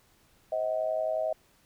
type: tone with amplitude modulation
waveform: sine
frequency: 635 Hz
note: D#5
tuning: 35 cents sharp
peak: -23 dBFS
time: 0.52-1.33 s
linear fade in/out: 5 ms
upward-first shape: sine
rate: 111 Hz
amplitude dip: 80%
effects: pink hiss -64 dBFS RMS until 1.65 s